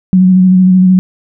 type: tone with vibrato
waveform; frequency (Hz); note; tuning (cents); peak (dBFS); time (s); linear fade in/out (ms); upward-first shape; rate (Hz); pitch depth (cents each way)
sine; 185; F#3; 0; -3; 0.13-0.99; 0; square; 13; 20
effects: none